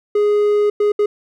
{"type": "tone bursts at uneven times", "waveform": "triangle", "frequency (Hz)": 415.3, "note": "G#4", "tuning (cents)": 0, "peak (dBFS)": -10, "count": 3, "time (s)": [[0.15, 0.7], [0.8, 0.92], [0.99, 1.06]], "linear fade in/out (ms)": 5, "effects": []}